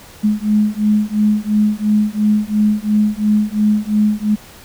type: beating tone pair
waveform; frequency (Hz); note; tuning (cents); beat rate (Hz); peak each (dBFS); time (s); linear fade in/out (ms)
sine; 209.8 / 212.7; G#3 / G#3; +18 / +42; 2.9; -15; 0.23-4.36; 20
effects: pink hiss -40 dBFS RMS until 4.64 s